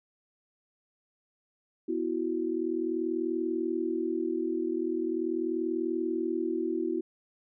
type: chord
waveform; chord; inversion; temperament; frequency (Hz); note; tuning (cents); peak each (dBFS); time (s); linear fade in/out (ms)
sine; B suspended fourth; none; equal; 246.9 / 329.6 / 370; B3 / E4 / F#4; 0 / 0 / 0; -36 / -30 / -32; 1.88-7.01; 10
effects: none